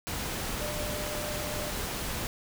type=tone in noise; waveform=sine; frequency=598 Hz; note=D5; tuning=31 cents sharp; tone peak=-37 dBFS; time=0.61-1.7 s; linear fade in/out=0 ms; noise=pink; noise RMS=-34 dBFS; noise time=0.07-2.27 s; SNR=-6 dB; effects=none